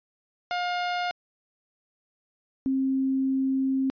sawtooth / sine tone pair in turn, 711 / 266.3 Hz, F5 / C4, +31 / +31 cents, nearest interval octave + perfect fourth, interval 1700 cents, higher first, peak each -22 dBFS, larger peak neither, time 0.51-1.11 / 2.66-3.9 s, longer second, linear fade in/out 0 ms, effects resampled to 11025 Hz

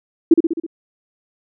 sine tone with echo, 329.6 Hz, E4, in tune, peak -4 dBFS, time 0.31-0.34 s, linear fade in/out 5 ms, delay 65 ms, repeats 5, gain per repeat -4 dB, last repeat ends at 0.665 s, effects none

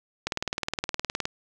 click train, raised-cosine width 0.2 ms, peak -10 dBFS, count 20, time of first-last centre 0.27-1.254 s, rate 19.3 Hz, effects none

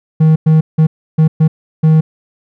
triangle tone bursts at uneven times, 157.7 Hz, D#3, 24 cents sharp, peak -3 dBFS, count 6, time 0.2-0.36 / 0.46-0.61 / 0.78-0.87 / 1.18-1.28 / 1.4-1.48 / 1.83-2.01 s, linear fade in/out 10 ms, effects none

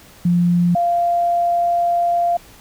sine tone pair in turn, 174.61 / 693 Hz, F3 / F5, 0 / -14 cents, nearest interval 2 octaves, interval 2386 cents, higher second, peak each -12 / -14 dBFS, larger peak first, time 0.25-0.75 / 0.75-2.37 s, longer second, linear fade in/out 5 ms, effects pink hiss -45 dBFS RMS until 2.6 s

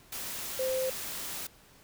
sine tone in noise, 520 Hz, C5, 11 cents flat, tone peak -28 dBFS, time 0.59-0.9 s, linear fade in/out 5 ms, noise white, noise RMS -38 dBFS, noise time 0.12-1.47 s, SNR +7 dB, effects pink hiss -58 dBFS RMS until 1.83 s

